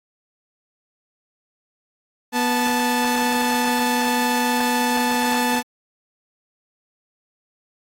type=tone pair together; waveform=sawtooth; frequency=244.9 / 874.3 Hz; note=B3 / A5; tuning=-14 / -11 cents; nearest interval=octave + minor seventh; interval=2203 cents; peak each=-17 dBFS; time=2.32-5.63 s; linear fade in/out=50 ms; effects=AAC 48 kbps